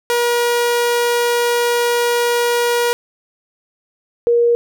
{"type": "tone pair in turn", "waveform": ["sawtooth", "sine"], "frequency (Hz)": [478.3, 473.1], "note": ["A#4", "A#4"], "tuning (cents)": [44, 26], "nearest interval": "unison", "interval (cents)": 18, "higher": "first", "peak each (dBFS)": -10, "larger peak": "neither", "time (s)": [[0.1, 2.93], [4.27, 4.55]], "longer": "first", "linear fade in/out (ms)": 0, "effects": []}